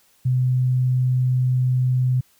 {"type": "tone", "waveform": "sine", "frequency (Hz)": 127.2, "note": "C3", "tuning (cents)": -48, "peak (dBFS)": -16, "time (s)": [0.25, 2.21], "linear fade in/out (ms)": 10, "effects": ["white hiss -59 dBFS RMS until 2.39 s"]}